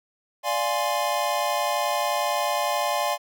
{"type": "chord", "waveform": "square", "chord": "D half-diminished seventh", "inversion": "none", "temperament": "equal", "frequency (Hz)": [587.3, 698.5, 830.6, 1046.5], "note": ["D5", "F5", "Ab5", "C6"], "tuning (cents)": [0, 0, 0, 0], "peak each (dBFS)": -29, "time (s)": [0.43, 3.18], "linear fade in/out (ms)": 50, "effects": []}